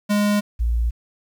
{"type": "tone pair in turn", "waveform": ["square", "sine"], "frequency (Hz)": [206.5, 57.95], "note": ["G#3", "A#1"], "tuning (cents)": [-10, -10], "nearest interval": "octave + minor seventh", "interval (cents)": 2200, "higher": "first", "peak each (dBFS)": -17, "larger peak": "neither", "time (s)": [[0.09, 0.41], [0.59, 0.91]], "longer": "neither", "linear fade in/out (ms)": 20, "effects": ["9-bit"]}